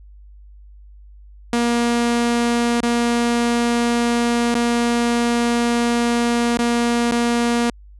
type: tone with dropouts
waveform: sawtooth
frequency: 237 Hz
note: A#3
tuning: 29 cents sharp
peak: -12 dBFS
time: 1.53-7.7 s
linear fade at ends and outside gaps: 2 ms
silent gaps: 2.806-2.831 / 4.543-4.551 / 6.572-6.59 / 7.112-7.12 s
effects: added 50 Hz sine -40 dBFS peak until 7.99 s + resampled to 24000 Hz